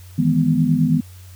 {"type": "chord", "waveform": "sine", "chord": "E major seventh", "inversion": "third", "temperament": "equal", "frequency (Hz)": [155.56, 164.81, 207.7, 246.9], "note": ["D#3", "E3", "G#3", "B3"], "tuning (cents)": [0, 0, 0, 0], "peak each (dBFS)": [-19, -19, -23, -18], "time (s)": [0.18, 1.01], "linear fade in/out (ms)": 10, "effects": ["added 91 Hz sine -38 dBFS peak until 1.35 s", "white hiss -49 dBFS RMS until 1.35 s"]}